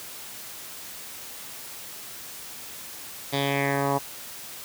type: tone with low-pass filter sweep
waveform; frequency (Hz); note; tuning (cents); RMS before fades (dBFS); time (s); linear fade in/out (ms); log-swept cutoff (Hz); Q
10% pulse; 139.7; C#3; +14; -25; 3.32-3.99; 20; 4200 to 970; 3.2
effects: white hiss -40 dBFS RMS until 4.64 s + high-pass 60 Hz 12 dB/octave